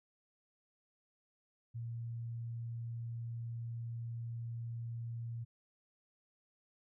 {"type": "tone", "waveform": "sine", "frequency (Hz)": 116.54, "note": "A#2", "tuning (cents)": 0, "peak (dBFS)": -39, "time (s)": [1.74, 5.45], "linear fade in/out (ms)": 20, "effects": []}